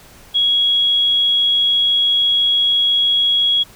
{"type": "tone", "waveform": "sine", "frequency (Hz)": 3322, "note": "G#7", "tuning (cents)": 0, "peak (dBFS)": -12, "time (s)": [0.34, 3.64], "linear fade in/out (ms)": 20, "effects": ["pink hiss -44 dBFS RMS until 3.75 s"]}